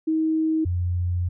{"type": "tone pair in turn", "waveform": "sine", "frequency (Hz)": [317.3, 88.58], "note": ["D#4", "F2"], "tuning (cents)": [34, 25], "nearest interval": "octave + minor seventh", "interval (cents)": 2209, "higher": "first", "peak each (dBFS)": [-19, -21], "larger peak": "first", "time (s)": [[0.07, 0.65], [0.65, 1.29]], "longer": "second", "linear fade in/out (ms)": 10, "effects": []}